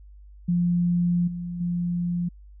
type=tone with level steps; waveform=sine; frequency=174.6 Hz; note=F3; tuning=in tune; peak=-19 / -29 / -23 dBFS; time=0.48-2.29 s; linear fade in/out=10 ms; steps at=1.27 / 1.6 s; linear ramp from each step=10 ms; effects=added 50 Hz sine -44 dBFS peak until 2.6 s